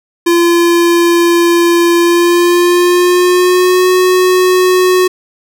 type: tone with pitch glide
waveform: square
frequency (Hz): 342.7 to 367.3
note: F4 to F#4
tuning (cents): -33 to -13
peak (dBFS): -7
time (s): 0.26-5.08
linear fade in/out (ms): 10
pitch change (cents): +120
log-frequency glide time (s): 1.99-3.88
effects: none